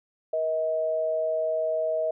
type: tone pair together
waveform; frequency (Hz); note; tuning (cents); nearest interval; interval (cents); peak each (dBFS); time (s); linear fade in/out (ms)
sine; 476.5 / 636; A#4 / D#5; +38 / +38; perfect fourth; 500; -32 / -24; 0.33-2.11; 5
effects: none